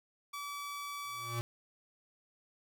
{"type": "tone", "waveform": "sawtooth", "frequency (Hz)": 1149, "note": "D6", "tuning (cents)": -38, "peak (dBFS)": -36, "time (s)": [0.33, 1.4], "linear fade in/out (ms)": 10}
{"type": "tone with exponential growth", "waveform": "square", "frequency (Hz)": 118.1, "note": "A#2", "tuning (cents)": 23, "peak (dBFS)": -32, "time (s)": [1.05, 1.41], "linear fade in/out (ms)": 0, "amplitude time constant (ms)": 78}
{"effects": []}